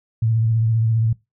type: tone with vibrato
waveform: sine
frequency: 112.7 Hz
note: A2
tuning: 42 cents sharp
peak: -15 dBFS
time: 0.22-1.13 s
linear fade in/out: 5 ms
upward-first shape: sine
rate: 15 Hz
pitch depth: 42 cents each way
effects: noise-tail reverb RT60 0.2 s tail -21 dB re dry